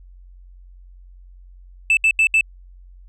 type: tone bursts at uneven times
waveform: sine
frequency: 2637 Hz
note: E7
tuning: in tune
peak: -9 dBFS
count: 4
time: 1.9-1.97 / 2.04-2.11 / 2.19-2.27 / 2.34-2.41 s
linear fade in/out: 2 ms
effects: tanh soft clip ceiling -11 dBFS + added 45 Hz sine -41 dBFS peak until 3.08 s